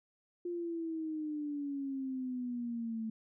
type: exponential sweep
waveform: sine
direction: down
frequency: 352.2 to 220 Hz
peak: -35 dBFS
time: 0.45-3.1 s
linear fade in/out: 5 ms
effects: none